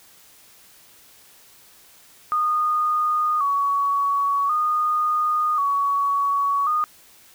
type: tone with vibrato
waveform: sine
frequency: 1174.7 Hz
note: D6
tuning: in tune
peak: -18 dBFS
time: 2.32-6.84 s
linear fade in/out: 0 ms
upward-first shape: square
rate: 0.46 Hz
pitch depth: 77 cents each way
effects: white hiss -51 dBFS RMS until 7.34 s